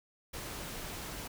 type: noise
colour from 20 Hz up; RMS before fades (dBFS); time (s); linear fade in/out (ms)
pink; -42; 0.33-1.28; 10
effects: none